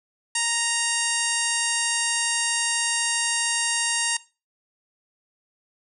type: harmonic tone with a mistuned harmonic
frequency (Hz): 932.3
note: A#5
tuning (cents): 0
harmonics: 1 / 2 / 3 / 4 / 5 / 6 / 7 / 8 / 9 / 10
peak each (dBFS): -33 / -30 / -29 / -34 / -32 / -33 / -33 / -30 / -32 / -28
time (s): 0.35-4.17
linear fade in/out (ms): 5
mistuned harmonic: 10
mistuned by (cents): -26
effects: noise-tail reverb RT60 0.3 s tail -19 dB re dry